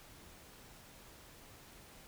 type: silence
effects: pink hiss -57 dBFS RMS until 2.07 s